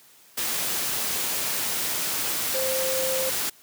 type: tone in noise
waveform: sine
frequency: 523.3 Hz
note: C5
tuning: in tune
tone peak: -26 dBFS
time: 2.54-3.3 s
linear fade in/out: 10 ms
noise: white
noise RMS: -27 dBFS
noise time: 0.37-3.5 s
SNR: -2 dB
effects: white hiss -54 dBFS RMS until 3.62 s + high-pass 100 Hz 12 dB/octave